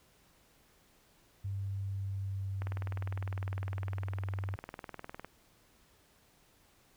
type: tone with pitch glide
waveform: sine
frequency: 98.3 to 96.56 Hz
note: G2 to G2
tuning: +5 to -26 cents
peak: -34 dBFS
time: 1.44-4.56 s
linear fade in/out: 10 ms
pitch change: -31 cents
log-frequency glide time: 1.62-2.94 s
type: click train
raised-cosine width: 0.5 ms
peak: -27 dBFS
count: 53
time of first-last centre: 2.62-5.246 s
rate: 19.8 Hz
effects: pink hiss -66 dBFS RMS until 6.96 s